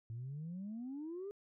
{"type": "exponential sweep", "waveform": "sine", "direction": "up", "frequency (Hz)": [110, 415.3], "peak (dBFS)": -40, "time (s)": [0.1, 1.31], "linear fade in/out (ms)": 0, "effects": ["tanh soft clip ceiling -38 dBFS"]}